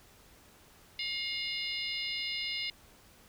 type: harmonic tone with a mistuned harmonic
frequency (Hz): 714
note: F5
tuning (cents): +38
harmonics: 3 / 4 / 5 / 6 / 7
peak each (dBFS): -38 / -39 / -40 / -41 / -41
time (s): 0.99-2.7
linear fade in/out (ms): 2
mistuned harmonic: 6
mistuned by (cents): -67
effects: pink hiss -59 dBFS RMS until 3.28 s